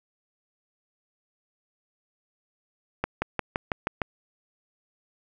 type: accelerating click train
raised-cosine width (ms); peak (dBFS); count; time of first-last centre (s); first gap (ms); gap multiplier
0.5; -10; 7; 3.04-4.018; 180; 0.96
effects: none